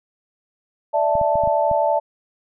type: chord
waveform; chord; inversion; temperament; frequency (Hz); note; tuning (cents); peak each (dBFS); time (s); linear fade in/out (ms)
sine; D suspended second; none; equal; 587.3 / 659.3 / 880; D5 / E5 / A5; 0 / 0 / 0; -20; 0.93-2; 20
type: clicks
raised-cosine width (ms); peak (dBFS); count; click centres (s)
5; -19; 6; 1.154 / 1.214 / 1.356 / 1.437 / 1.475 / 1.714
effects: none